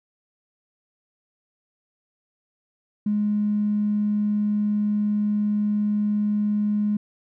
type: tone with tanh clipping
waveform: triangle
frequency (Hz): 208.6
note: G#3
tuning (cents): +8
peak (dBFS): -19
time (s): 3.06-6.97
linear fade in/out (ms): 5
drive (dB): 2
effects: none